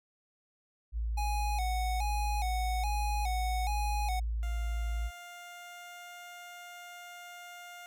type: tone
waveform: sine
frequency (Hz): 56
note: A1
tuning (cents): +31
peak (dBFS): -30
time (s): 0.92-5.11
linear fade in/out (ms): 50
type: tone with vibrato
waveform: square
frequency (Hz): 784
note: G5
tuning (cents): 0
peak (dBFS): -34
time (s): 1.17-4.2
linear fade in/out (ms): 10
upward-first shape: square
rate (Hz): 1.2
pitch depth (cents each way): 100
type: tone with pitch glide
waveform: 15% pulse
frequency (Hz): 700 to 705.3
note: F5 to F5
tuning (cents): +4 to +17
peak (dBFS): -39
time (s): 4.43-7.86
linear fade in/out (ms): 0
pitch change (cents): +13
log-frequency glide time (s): 4.71-6.18
effects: none